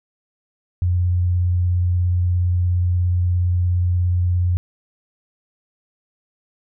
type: tone with vibrato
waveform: sine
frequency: 89 Hz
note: F2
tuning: 33 cents sharp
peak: -15 dBFS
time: 0.82-4.57 s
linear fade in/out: 0 ms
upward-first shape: triangle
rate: 17 Hz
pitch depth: 16 cents each way
effects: none